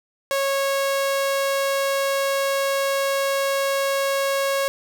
sawtooth tone, 550 Hz, C#5, 14 cents flat, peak -16 dBFS, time 0.31-4.68 s, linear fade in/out 0 ms, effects 9-bit

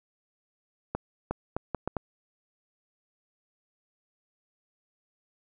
accelerating click train, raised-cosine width 1 ms, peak -15 dBFS, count 6, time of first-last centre 0.95-1.967 s, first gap 360 ms, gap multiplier 0.71, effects none

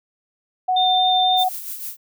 sine tone, 740 Hz, F#5, in tune, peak -16 dBFS, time 0.68-1.49 s, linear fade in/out 10 ms
sine tone with vibrato, 3600 Hz, A7, 39 cents sharp, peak -18 dBFS, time 0.76-1.44 s, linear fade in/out 10 ms, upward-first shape triangle, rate 3.9 Hz, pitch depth 10 cents each way
violet noise with tremolo, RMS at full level -29 dBFS, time 1.36-1.97 s, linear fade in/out 50 ms, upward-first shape sine, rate 6.5 Hz, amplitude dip 50%
effects none

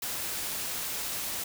white noise, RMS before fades -34 dBFS, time 0.02-1.44 s, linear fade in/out 5 ms, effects none

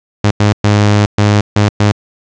sawtooth tone bursts at uneven times, 103.8 Hz, G#2, in tune, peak -3 dBFS, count 6, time 0.24-0.31 / 0.4-0.53 / 0.64-1.06 / 1.18-1.41 / 1.56-1.69 / 1.8-1.92 s, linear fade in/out 5 ms, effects resampled to 16000 Hz + 7-bit

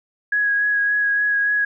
sine tone with vibrato, 1662 Hz, G#6, 1 cent sharp, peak -16 dBFS, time 0.32-1.65 s, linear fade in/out 5 ms, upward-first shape sine, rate 3.5 Hz, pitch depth 15 cents each way, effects none

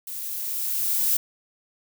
violet noise with level ramp, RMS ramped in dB -34 to -21 dBFS, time 0.07-1.17 s, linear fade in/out 5 ms, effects none

